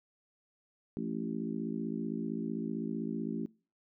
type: harmonic tone with a mistuned harmonic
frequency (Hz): 55.6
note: A1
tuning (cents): +19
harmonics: 3 / 4 / 5 / 6 / 7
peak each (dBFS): -41 / -37 / -39 / -42 / -44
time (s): 0.97-3.46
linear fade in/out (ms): 0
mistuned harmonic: 3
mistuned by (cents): +53
effects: noise-tail reverb RT60 0.4 s tail -25 dB re dry